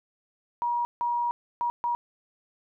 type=tone bursts at uneven times; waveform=sine; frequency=955 Hz; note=A#5; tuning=42 cents sharp; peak=-24 dBFS; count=4; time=0.62-0.85 / 1.01-1.31 / 1.61-1.7 / 1.84-1.95 s; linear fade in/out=0 ms; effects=none